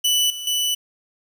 sawtooth tone with level steps, 2975 Hz, F#7, 9 cents sharp, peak -13 / -26 / -16 dBFS, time 0.04-0.75 s, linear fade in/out 10 ms, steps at 0.3 / 0.47 s, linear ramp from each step 2 ms, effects 8-bit

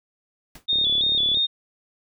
pink noise with exponential decay, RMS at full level -38 dBFS, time 0.55-0.66 s, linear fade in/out 5 ms, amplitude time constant 23 ms
sine tone with vibrato, 3561 Hz, A7, 20 cents sharp, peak -18 dBFS, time 0.68-1.47 s, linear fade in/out 20 ms, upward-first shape square, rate 3 Hz, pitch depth 57 cents each way
click train, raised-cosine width 2 ms, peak -25 dBFS, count 24, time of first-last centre 0.73-1.372 s, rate 35.8 Hz
effects none

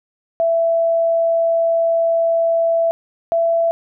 sine tone pair in turn, 665 / 668.2 Hz, E5 / E5, +15 / +23 cents, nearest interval unison, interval 8 cents, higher second, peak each -13 dBFS, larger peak neither, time 0.4-2.91 / 3.32-3.71 s, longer first, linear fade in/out 0 ms, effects none

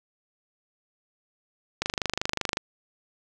click train, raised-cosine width 0.2 ms, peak -8 dBFS, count 20, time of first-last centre 1.82-2.571 s, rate 25.3 Hz, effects none

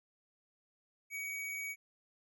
square tone, 2258 Hz, C#7, 31 cents sharp, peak -39 dBFS, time 1.1-1.76 s, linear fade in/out 50 ms, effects none

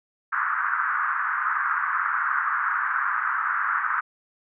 white band-pass noise, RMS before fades -25 dBFS, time 0.32-4.01 s, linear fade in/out 10 ms, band 1100 to 1600 Hz, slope 48 dB/octave, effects none

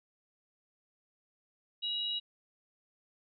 sine tone pair together, 2890 / 3851 Hz, F#7 / B7, -41 / -44 cents, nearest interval perfect fourth, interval 497 cents, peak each -36 / -34 dBFS, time 1.82-2.2 s, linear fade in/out 20 ms, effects none

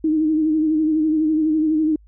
sine tone with vibrato, 311.5 Hz, D#4, 2 cents sharp, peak -15 dBFS, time 0.04-1.96 s, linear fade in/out 5 ms, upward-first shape sine, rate 12 Hz, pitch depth 45 cents each way, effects added 52 Hz sine -46 dBFS peak until 2.07 s

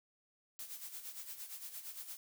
blue noise with tremolo, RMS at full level -45 dBFS, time 0.59-2.17 s, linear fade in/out 0 ms, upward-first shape sine, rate 8.7 Hz, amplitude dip 65%, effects none

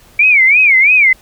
sine tone with vibrato, 2280 Hz, C#7, 48 cents sharp, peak -5 dBFS, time 0.19-1.13 s, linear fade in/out 5 ms, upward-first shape sine, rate 3 Hz, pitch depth 190 cents each way, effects pink hiss -45 dBFS RMS until 1.21 s

